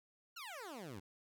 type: exponential sweep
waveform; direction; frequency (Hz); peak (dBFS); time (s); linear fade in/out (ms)
15% pulse; down; 1466 to 87; -40; 0.36-1; 10
effects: none